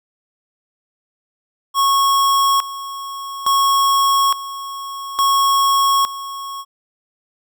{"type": "tone with tremolo", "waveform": "square", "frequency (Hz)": 1100, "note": "C#6", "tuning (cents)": -14, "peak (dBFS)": -13, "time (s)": [1.74, 6.65], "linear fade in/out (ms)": 50, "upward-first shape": "square", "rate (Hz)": 0.58, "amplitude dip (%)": 80, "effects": []}